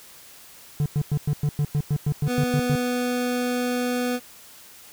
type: tone bursts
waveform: triangle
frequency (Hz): 146.83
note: D3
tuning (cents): 0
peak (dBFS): -17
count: 13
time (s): 0.8-2.754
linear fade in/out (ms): 0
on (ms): 58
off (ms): 100
type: tone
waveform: 25% pulse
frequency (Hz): 246.9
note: B3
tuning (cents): 0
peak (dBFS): -19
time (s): 2.26-4.2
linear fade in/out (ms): 50
effects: white hiss -47 dBFS RMS until 4.92 s